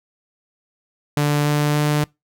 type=tone with pitch steps; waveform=sawtooth; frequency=146.83 / 147.85 / 148.88 Hz; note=D3 / D3 / D3; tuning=0 / +12 / +24 cents; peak=-12 dBFS; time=1.17-2.04 s; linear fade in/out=2 ms; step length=290 ms; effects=noise-tail reverb RT60 0.2 s tail -24 dB re dry